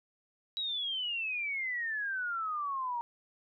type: exponential sweep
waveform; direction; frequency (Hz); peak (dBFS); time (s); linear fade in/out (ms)
sine; down; 3897 to 932.3; -32; 0.57-3.01; 0
effects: none